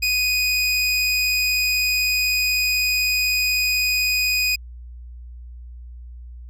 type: tone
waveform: 25% pulse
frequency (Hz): 2489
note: D#7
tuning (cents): 0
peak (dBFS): -14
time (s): 0.02-4.56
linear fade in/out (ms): 10
effects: added 60 Hz sine -35 dBFS peak until 6.49 s